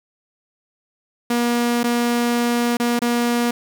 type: tone with dropouts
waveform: sawtooth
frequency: 238.8 Hz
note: A#3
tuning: 42 cents sharp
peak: -13 dBFS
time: 1.3-3.51 s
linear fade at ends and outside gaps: 5 ms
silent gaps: 1.833-1.84 / 2.771-2.798 / 2.992-3.018 s
effects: 7-bit